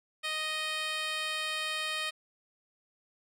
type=tone with band-pass filter; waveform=10% pulse; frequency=622.3 Hz; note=D#5; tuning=in tune; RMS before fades=-34 dBFS; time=0.23-2.11 s; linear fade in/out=20 ms; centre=3600 Hz; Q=0.55; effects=none